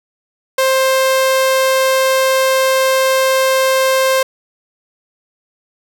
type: tone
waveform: sawtooth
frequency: 527 Hz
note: C5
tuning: 12 cents sharp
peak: -7 dBFS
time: 0.58-4.23 s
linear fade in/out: 5 ms
effects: none